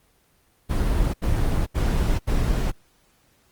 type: noise bursts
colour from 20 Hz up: brown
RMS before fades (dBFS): -21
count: 4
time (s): 0.69-2.718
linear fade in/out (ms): 20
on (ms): 450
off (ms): 76
effects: pink hiss -62 dBFS RMS until 3.51 s + Opus 24 kbps